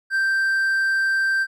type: tone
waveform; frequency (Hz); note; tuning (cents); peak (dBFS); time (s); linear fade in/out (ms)
triangle; 1568; G6; 0; -16; 0.1-1.47; 50
effects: none